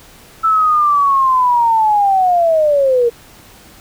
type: linear sweep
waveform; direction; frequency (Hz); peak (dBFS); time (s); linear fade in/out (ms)
sine; down; 1326 to 461.2; -9; 0.43-3.1; 20
effects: pink hiss -42 dBFS RMS until 3.8 s